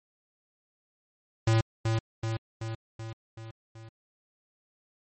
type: tone with echo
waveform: square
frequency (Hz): 112.5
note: A2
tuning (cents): +39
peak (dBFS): -21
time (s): 1.47-1.61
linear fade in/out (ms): 5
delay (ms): 380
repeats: 6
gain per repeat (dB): -4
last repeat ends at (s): 3.89
effects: MP3 32 kbps